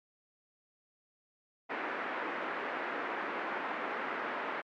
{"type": "band-pass noise", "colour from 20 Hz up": "white", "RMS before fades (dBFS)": -37, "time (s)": [1.69, 4.62], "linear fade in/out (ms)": 20, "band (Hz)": [250, 1900], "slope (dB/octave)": 24, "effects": ["MP3 96 kbps"]}